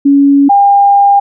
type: tone pair in turn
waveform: sine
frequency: 280.5 / 802.6 Hz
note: C#4 / G5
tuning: +21 / +41 cents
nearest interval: octave + tritone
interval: 1820 cents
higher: second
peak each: -3 dBFS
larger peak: neither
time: 0.05-0.49 / 0.49-1.2 s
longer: second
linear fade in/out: 10 ms
effects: none